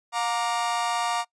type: chord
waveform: 40% pulse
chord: Bb major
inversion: second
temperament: equal with one note detuned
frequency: 713.1 / 932.3 / 1174.7 Hz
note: F5 / Bb5 / D6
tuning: +36 / 0 / 0 cents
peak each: -28 / -27 / -29 dBFS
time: 0.12-1.25 s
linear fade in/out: 50 ms
effects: noise-tail reverb RT60 0.1 s tail -23 dB re dry + resampled to 22050 Hz